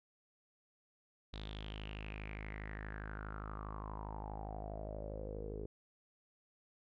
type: tone with low-pass filter sweep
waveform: sawtooth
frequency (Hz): 52.4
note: G#1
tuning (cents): +16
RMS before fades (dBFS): -45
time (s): 1.33-5.66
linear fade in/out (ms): 5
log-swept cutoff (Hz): 3800 to 420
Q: 7.4
effects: none